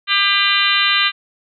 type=harmonic tone with a mistuned harmonic; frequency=399.2 Hz; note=G4; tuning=32 cents sharp; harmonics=3 / 4 / 5 / 6 / 7 / 8 / 9 / 10; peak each=-21 / -21 / -21 / -21 / -21 / -21 / -21 / -21 dBFS; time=0.07-1.12 s; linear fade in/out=50 ms; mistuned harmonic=8; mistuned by=-60 cents; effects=none